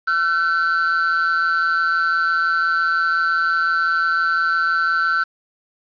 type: tone pair together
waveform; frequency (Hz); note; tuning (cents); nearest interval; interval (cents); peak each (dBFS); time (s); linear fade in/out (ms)
triangle; 1354 / 1519.8; E6 / F#6; +46 / +46; major second; 200; -17; 0.07-5.24; 10
effects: resampled to 11025 Hz + 7-bit